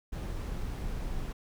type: noise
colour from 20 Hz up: brown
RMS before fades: -35 dBFS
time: 0.12-1.33 s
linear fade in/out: 10 ms
effects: none